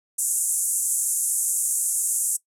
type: band-pass noise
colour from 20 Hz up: white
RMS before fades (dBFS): -24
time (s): 0.18-2.37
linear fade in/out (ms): 10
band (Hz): 7100 to 11000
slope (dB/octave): 48
effects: noise-tail reverb RT60 0.1 s tail -19 dB re dry